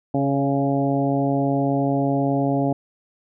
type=harmonic tone with a mistuned harmonic; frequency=138.59 Hz; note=C#3; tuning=in tune; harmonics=1 / 2 / 3 / 4 / 5 / 6; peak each=-24 / -21 / -29 / -27 / -26 / -32 dBFS; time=0.14-2.73 s; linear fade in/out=5 ms; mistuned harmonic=4; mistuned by=+16 cents; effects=none